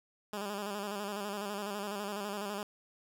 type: tone with vibrato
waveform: 10% pulse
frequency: 203.5 Hz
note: G#3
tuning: 35 cents flat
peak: -28 dBFS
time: 0.33-2.63 s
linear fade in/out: 2 ms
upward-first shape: square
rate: 12 Hz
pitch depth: 50 cents each way
effects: none